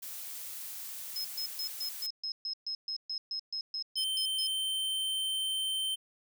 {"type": "noise", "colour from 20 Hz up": "blue", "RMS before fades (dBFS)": -42, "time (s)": [0.02, 2.07], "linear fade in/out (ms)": 10}
{"type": "tone bursts", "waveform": "sine", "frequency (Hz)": 5150, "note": "E8", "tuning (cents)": -41, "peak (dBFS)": -33, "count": 16, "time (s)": [1.16, 4.47], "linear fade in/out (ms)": 2, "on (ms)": 85, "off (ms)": 130}
{"type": "tone", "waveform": "square", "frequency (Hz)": 3106, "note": "G7", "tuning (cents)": -17, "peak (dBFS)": -31, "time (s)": [3.96, 5.96], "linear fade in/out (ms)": 20}
{"effects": []}